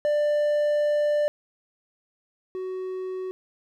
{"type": "tone pair in turn", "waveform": "triangle", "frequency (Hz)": [592, 372.9], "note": ["D5", "F#4"], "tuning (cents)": [14, 14], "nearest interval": "minor sixth", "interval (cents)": 800, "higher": "first", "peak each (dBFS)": [-18, -27], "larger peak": "first", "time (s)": [[0.05, 1.28], [2.55, 3.31]], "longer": "first", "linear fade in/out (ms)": 0, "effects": []}